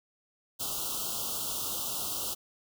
white band-stop noise, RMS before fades -34 dBFS, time 0.59-2.35 s, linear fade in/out 20 ms, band 1400 to 2800 Hz, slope 96 dB/octave, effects none

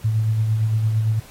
sine tone with tremolo, 109.9 Hz, A2, 2 cents flat, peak -15 dBFS, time 0.04-1.2 s, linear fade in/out 10 ms, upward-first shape sine, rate 8.8 Hz, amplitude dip 35%, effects pink hiss -46 dBFS RMS until 1.3 s + AAC 48 kbps

